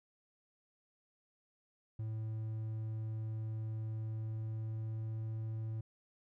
triangle tone with pitch glide, 110 to 110.77 Hz, A2 to A2, 0 to +12 cents, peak -35 dBFS, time 1.99-5.81 s, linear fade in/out 5 ms, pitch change +12 cents, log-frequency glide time 3.91-5.41 s, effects none

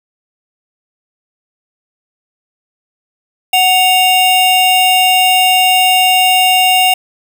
square tone pair together, 740 / 2794 Hz, F#5 / F7, 0 / 0 cents, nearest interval octave + major seventh, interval 2300 cents, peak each -11 dBFS, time 3.53-6.94 s, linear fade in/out 5 ms, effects none

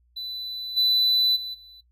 triangle tone with level steps, 3991 Hz, B7, 17 cents sharp, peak -30 / -17 / -30 / -45 dBFS, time 0.16-1.81 s, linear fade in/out 10 ms, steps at 0.76 / 1.35 / 1.53 s, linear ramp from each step 20 ms, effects noise-tail reverb RT60 0.1 s tail -18 dB re dry + added 60 Hz sine -60 dBFS peak until 1.91 s

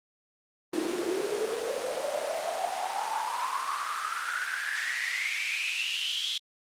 pink noise with high-pass filter sweep, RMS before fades -31 dBFS, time 0.73-6.38 s, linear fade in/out 5 ms, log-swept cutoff 320 to 3400 Hz, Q 9.5, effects low-pass 9000 Hz 12 dB/octave + Opus 32 kbps

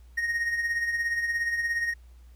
triangle tone with tremolo, 1864.7 Hz, A#6, in tune, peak -21 dBFS, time 0.17-1.94 s, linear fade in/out 10 ms, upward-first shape triangle, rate 17 Hz, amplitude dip 60%, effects added 60 Hz sine -48 dBFS peak until 2.35 s + pink hiss -66 dBFS RMS until 2.35 s

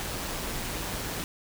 pink noise with amplitude modulation, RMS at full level -32 dBFS, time 0-1.24 s, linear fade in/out 0 ms, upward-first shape sine, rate 176 Hz, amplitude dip 35%, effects none

